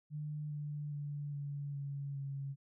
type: tone with pitch steps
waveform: sine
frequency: 150 / 147.59 / 145.23 / 142.9 / 140.6 / 138.35 Hz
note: D3 / D3 / D3 / D3 / C#3 / C#3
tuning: +37 / +9 / -19 / -47 / +25 / -3 cents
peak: -38 dBFS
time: 0.1-2.56 s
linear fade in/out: 50 ms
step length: 410 ms
effects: none